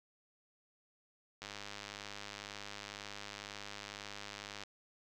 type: click train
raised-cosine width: 0.2 ms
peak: -27 dBFS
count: 329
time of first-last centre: 1.42-4.636 s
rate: 102 Hz
effects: none